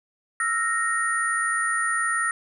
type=tone cluster; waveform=sine; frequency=1315 / 1414 / 1862 / 9560 Hz; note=E6 / F6 / A#6 / D9; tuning=-5 / +21 / -2 / +30 cents; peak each=-27 / -32 / -24 / -30 dBFS; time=0.4-2.31 s; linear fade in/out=2 ms; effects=none